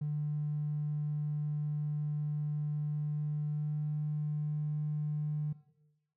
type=tone with pitch glide; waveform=triangle; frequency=149.1 to 150.22 Hz; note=D3 to D3; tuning=+27 to +39 cents; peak=-28 dBFS; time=0.01-5.53 s; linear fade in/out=10 ms; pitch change=+12 cents; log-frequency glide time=2.79-4.15 s; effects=noise-tail reverb RT60 0.9 s tail -19 dB re dry + tanh soft clip ceiling -29 dBFS